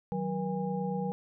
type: tone cluster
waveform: sine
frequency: 158.5 / 187.2 / 478.1 / 814 Hz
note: D#3 / F#3 / A#4 / G#5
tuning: +32 / +20 / +44 / -35 cents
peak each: -39 / -32 / -36 / -38 dBFS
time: 0.12-1.12 s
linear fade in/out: 0 ms
effects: none